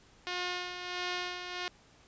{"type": "tone with tremolo", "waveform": "5% pulse", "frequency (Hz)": 358.6, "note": "F4", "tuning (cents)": 46, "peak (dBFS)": -21, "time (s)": [0.27, 1.68], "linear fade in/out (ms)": 0, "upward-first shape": "sine", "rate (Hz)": 1.5, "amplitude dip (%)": 55, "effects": ["pink hiss -61 dBFS RMS until 2.07 s", "resampled to 16000 Hz"]}